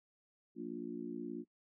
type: harmonic tone with a mistuned harmonic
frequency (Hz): 58.7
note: A#1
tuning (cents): +13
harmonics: 3 / 4 / 5 / 6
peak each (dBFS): -50 / -45 / -44 / -45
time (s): 0.55-1.45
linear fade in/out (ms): 50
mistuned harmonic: 3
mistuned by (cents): +63
effects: noise-tail reverb RT60 0.1 s tail -23 dB re dry